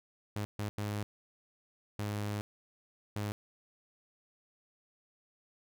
sawtooth tone bursts at uneven times, 103.83 Hz, G#2, in tune, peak -30 dBFS, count 5, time 0.36-0.45 / 0.59-0.69 / 0.78-1.03 / 1.99-2.41 / 3.16-3.32 s, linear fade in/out 0 ms, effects none

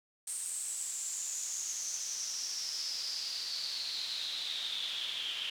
pink noise with band-pass filter sweep, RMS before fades -38 dBFS, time 0.27-5.5 s, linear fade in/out 5 ms, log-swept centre 8600 to 3100 Hz, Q 8, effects none

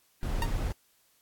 brown noise, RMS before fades -30 dBFS, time 0.23-0.72 s, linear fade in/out 0 ms
sawtooth tone with exponential decay, 926 Hz, A#5, 12 cents flat, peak -22 dBFS, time 0.42-0.51 s, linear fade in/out 2 ms, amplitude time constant 18 ms
effects white hiss -67 dBFS RMS until 1.21 s + AAC 64 kbps

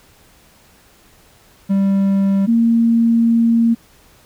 triangle / sine tone pair in turn, 196 / 230.8 Hz, G3 / A#3, 0 / -17 cents, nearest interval minor third, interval 283 cents, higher second, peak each -10 dBFS, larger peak neither, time 1.69-2.47 / 2.47-3.75 s, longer second, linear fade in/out 20 ms, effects pink hiss -50 dBFS RMS until 4.25 s

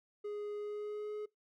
triangle tone with pitch glide, 415.3 to 421.8 Hz, G#4 to G#4, 0 to +27 cents, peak -36 dBFS, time 0.24-1.26 s, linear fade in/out 10 ms, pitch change +27 cents, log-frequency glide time 0.56-1.13 s, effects noise-tail reverb RT60 0.2 s tail -25 dB re dry

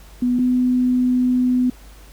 sine tone pair in turn, 246.9 / 250.8 Hz, B3 / B3, 0 / +27 cents, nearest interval unison, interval 27 cents, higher second, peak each -15 / -14 dBFS, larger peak second, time 0.22-0.39 / 0.39-1.7 s, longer second, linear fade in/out 5 ms, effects added 50 Hz sine -41 dBFS peak until 2.12 s + pink hiss -48 dBFS RMS until 2.12 s

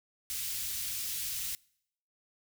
white band-stop noise, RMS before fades -36 dBFS, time 0.3-1.55 s, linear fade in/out 0 ms, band 110 to 2700 Hz, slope 12 dB/octave, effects noise-tail reverb RT60 0.7 s tail -25 dB re dry

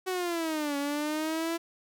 sawtooth linear two-way sweep, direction down then up, 376.8 to 281 to 336.9 Hz, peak -25 dBFS, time 0.06-1.58 s, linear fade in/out 20 ms, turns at 0.77 s, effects none

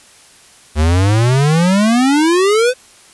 square exponential sweep, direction up, 73.42 to 518 Hz, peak -10 dBFS, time 0.75-2.74 s, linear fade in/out 50 ms, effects white hiss -44 dBFS RMS until 3.13 s + resampled to 24000 Hz

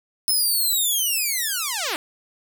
5% pulse linear sweep, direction down, 5274 to 279.9 Hz, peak -12 dBFS, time 0.28-1.96 s, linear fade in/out 0 ms, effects none

